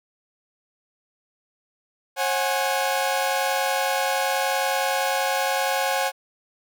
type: chord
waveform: sawtooth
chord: C# suspended fourth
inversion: none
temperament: equal with one note detuned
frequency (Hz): 540.1 / 740 / 830.6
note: C#5 / F#5 / G#5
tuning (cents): -45 / 0 / 0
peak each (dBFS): -22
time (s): 2.16-6.12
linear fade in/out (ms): 50
effects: none